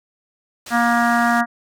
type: low-pass noise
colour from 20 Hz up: white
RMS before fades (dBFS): -36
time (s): 0.66-1.41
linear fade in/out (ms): 5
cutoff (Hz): 7600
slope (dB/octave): 12
type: harmonic tone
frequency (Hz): 236.3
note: A#3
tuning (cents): +24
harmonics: 1 / 3 / 4 / 5 / 6 / 7 / 8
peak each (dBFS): -19 / -19 / -25 / -23 / -23 / -23 / -27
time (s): 0.7-1.46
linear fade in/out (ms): 50
effects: none